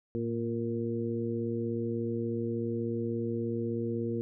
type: harmonic tone with a mistuned harmonic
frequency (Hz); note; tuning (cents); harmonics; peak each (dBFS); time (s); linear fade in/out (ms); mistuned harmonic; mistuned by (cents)
116.54; A#2; 0; 1 / 2 / 3 / 4; -36 / -34 / -35 / -36; 0.15-4.21; 0; 1; -67
effects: none